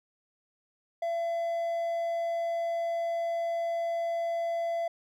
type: tone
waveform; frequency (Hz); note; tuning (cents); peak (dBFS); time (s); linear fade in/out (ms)
triangle; 675; E5; +41; -26; 1.02-4.88; 5
effects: none